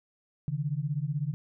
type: beating tone pair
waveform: sine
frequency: 138.59 / 154.59 Hz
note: C#3 / D#3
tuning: 0 / -11 cents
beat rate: 16 Hz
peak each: -31 dBFS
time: 0.48-1.34 s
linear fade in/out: 0 ms
effects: none